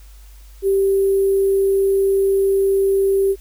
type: tone with sample-and-hold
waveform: sine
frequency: 390.7 Hz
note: G4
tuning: 6 cents flat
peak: -13 dBFS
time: 0.62-3.36 s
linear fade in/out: 50 ms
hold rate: 11025 Hz
effects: added 50 Hz sine -39 dBFS peak until 3.4 s + white hiss -52 dBFS RMS until 3.4 s